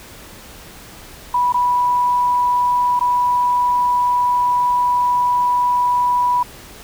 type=tone with dropouts; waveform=sine; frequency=982 Hz; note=B5; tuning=10 cents flat; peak=-13 dBFS; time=1.34-6.43 s; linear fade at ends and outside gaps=5 ms; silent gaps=1.524-1.542 / 2.994-3.009 s; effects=pink hiss -39 dBFS RMS until 6.83 s